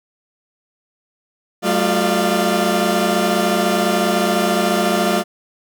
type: tone cluster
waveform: 30% pulse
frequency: 189.5 / 219.3 / 353.1 / 602 / 692 Hz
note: F#3 / A3 / F4 / D5 / F5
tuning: +42 / -6 / +19 / +43 / -16 cents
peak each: -19 dBFS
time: 1.62-5.24 s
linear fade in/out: 50 ms
effects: none